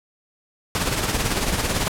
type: noise with tremolo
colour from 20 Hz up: pink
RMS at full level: -20 dBFS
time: 0.75-1.88 s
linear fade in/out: 0 ms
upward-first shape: triangle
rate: 18 Hz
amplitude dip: 60%
effects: low-pass 12000 Hz 12 dB/octave